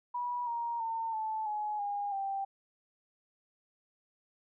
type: tone with pitch steps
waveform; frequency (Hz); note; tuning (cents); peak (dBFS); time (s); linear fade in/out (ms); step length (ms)
sine; 973 / 938.8 / 905.7 / 873.9 / 843.1 / 813.5 / 784.9; B5 / A#5 / A5 / A5 / G#5 / G#5 / G5; -26 / +12 / +50 / -12 / +26 / -36 / +2; -32; 0.14-2.45; 10; 330
effects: none